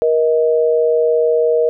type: tone pair together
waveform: sine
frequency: 473 / 631.4 Hz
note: A#4 / D#5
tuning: +25 / +25 cents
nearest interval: perfect fourth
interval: 500 cents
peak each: -12 / -17 dBFS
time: 0.02-1.69 s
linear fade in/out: 0 ms
effects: none